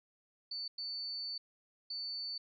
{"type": "tone bursts at uneven times", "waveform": "sine", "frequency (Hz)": 4500, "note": "C#8", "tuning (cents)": 25, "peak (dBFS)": -38, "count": 3, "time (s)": [[0.51, 0.68], [0.78, 1.38], [1.9, 2.38]], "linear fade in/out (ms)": 5, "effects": []}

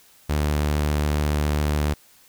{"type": "tone", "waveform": "sawtooth", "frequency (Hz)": 74.4, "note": "D2", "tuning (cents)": 23, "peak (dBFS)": -16, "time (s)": [0.29, 1.94], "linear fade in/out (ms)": 10, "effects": ["white hiss -54 dBFS RMS until 2.28 s"]}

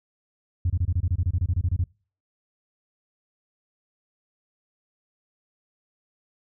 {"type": "tone bursts", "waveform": "sine", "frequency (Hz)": 88.1, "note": "F2", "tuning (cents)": 16, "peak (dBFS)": -18, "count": 16, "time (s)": [0.65, 1.84], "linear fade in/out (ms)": 5, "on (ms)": 50, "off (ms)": 26, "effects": ["noise-tail reverb RT60 0.4 s tail -26 dB re dry", "tanh soft clip ceiling -16 dBFS"]}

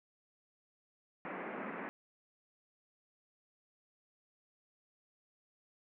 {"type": "band-pass noise", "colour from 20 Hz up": "pink", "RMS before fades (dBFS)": -43, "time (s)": [1.25, 1.89], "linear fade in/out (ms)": 0, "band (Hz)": [190, 2300], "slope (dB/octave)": 48, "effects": []}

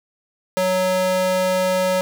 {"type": "tone with high-pass filter", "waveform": "square", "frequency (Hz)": 185, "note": "F#3", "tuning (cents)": 0, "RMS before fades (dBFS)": -19, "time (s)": [0.57, 2.01], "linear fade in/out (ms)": 0, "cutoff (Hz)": 410, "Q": 10, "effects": []}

